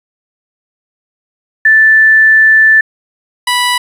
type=tone pair in turn; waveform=sine / 15% pulse; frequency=1760 / 983.8 Hz; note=A6 / B5; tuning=0 / -7 cents; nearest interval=minor seventh; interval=1007 cents; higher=first; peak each=-3 dBFS; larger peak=neither; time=1.65-2.81 / 3.47-3.78 s; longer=first; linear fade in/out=5 ms; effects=resampled to 32000 Hz + 7-bit